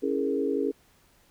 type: chord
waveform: sine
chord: A# half-diminished seventh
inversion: first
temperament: equal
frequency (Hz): 277.2 / 329.6 / 415.3 / 466.2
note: C#4 / E4 / G#4 / A#4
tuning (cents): 0 / 0 / 0 / 0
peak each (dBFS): -29 / -33 / -28 / -31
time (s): 0.02-0.72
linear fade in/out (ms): 20
effects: pink hiss -62 dBFS RMS until 1.3 s